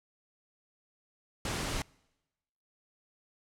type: noise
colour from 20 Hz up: pink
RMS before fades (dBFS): -34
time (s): 1.45-1.82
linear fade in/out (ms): 2
effects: noise-tail reverb RT60 1.0 s tail -26 dB re dry + low-pass 9000 Hz 12 dB/octave